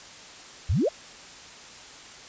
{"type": "exponential sweep", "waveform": "sine", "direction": "up", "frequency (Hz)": [65.41, 704], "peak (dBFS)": -20, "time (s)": [0.69, 0.89], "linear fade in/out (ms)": 10, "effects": ["white hiss -45 dBFS RMS until 2.28 s", "resampled to 16000 Hz"]}